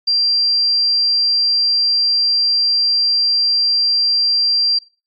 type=tone; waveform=sine; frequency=4725 Hz; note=D8; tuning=10 cents sharp; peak=-12 dBFS; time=0.07-4.79 s; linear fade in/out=10 ms; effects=noise-tail reverb RT60 0.3 s tail -19 dB re dry + MP3 32 kbps